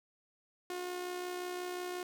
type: tone with amplitude modulation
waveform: sawtooth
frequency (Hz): 359.5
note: F#4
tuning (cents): -50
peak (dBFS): -32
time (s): 0.7-2.03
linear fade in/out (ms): 2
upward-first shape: sine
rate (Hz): 65.6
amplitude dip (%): 40
effects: none